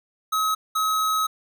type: tone pair in turn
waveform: square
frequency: 1278 / 1278 Hz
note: D#6 / D#6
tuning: +46 / +46 cents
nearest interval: unison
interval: 0 cents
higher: neither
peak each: -21 dBFS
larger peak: neither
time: 0.32-0.55 / 0.75-1.27 s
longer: second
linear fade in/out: 10 ms
effects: none